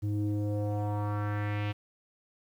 square tone with low-pass filter sweep, 103.83 Hz, G#2, in tune, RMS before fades -31 dBFS, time 0.02-1.73 s, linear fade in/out 20 ms, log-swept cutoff 230 to 2900 Hz, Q 2.6, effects 10-bit

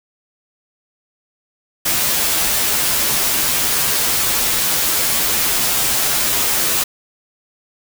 white noise with comb filter, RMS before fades -17 dBFS, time 1.85-6.84 s, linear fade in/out 10 ms, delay 11 ms, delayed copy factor -0.75, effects none

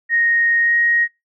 sine tone with pitch glide, 1864.7 to 1878.8 Hz, A#6 to A#6, 0 to +13 cents, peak -13 dBFS, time 0.09-1.08 s, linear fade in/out 50 ms, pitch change +13 cents, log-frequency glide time 0.61-0.75 s, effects noise-tail reverb RT60 0.2 s tail -23 dB re dry

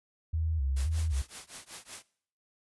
sine tone with vibrato, 73.6 Hz, D2, 4 cents sharp, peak -27 dBFS, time 0.33-1.22 s, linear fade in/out 10 ms, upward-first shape square, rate 1.9 Hz, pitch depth 150 cents each way
white noise with tremolo, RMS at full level -41 dBFS, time 0.76-2.03 s, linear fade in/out 10 ms, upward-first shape triangle, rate 5.3 Hz, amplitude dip 100%
effects noise-tail reverb RT60 0.6 s tail -22 dB re dry + resampled to 24000 Hz

